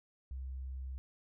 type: tone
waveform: sine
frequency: 65.41 Hz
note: C2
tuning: in tune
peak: -39 dBFS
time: 0.31-0.98 s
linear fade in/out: 0 ms
effects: none